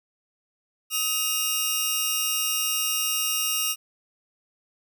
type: tone pair together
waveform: 10% pulse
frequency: 1267.5 / 2820 Hz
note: D#6 / F7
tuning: +32 / +16 cents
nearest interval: octave + major second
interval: 1384 cents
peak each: -25 / -15 dBFS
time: 0.9-3.76 s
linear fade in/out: 50 ms
effects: none